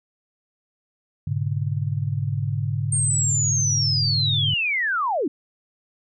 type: chord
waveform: sine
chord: G# diminished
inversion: none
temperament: equal with one note detuned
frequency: 103.83 / 123.47 / 143.31 Hz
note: G#2 / B2 / D3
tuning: 0 / 0 / -42 cents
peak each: -25 / -30 / -25 dBFS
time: 1.27-4.54 s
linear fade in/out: 5 ms
type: linear sweep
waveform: sine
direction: down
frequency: 8720 to 246.9 Hz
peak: -20 dBFS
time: 2.92-5.28 s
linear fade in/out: 5 ms
effects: none